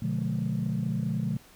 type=chord; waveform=sine; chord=B diminished seventh; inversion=none; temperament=just; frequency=123.47 / 148.16 / 177.8 / 213.4 Hz; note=B2 / D3 / F3 / Ab3; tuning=0 / +16 / +31 / +47 cents; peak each=-31 dBFS; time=0.02-1.37 s; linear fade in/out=5 ms; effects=tanh soft clip ceiling -20 dBFS + pink hiss -55 dBFS RMS until 1.55 s